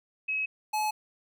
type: tone pair in turn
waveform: sine / square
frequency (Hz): 2561 / 854.6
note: D#7 / G#5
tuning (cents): +49 / +49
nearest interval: octave + perfect fifth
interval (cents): 1900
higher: first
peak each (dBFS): -27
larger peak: neither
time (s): 0.28-0.46 / 0.73-0.91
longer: neither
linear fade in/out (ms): 10
effects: none